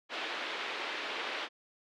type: band-pass noise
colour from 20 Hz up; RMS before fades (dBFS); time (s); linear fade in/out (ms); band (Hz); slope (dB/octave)
white; -38; 0.09-1.49; 50; 300 to 3400; 24
effects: none